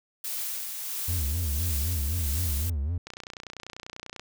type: noise with tremolo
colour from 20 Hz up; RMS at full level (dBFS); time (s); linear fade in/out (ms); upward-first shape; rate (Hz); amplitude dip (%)
blue; -32; 0.24-2.7; 5; sine; 1.5; 35
type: tone with vibrato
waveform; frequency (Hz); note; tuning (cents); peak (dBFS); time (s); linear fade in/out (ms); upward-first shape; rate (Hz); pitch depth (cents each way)
triangle; 77.78; D#2; 0; -24; 1.08-2.98; 5; sine; 3.9; 220
type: click train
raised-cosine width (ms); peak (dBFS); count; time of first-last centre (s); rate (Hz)
0.2; -22; 35; 3.07-4.196; 30.2
effects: none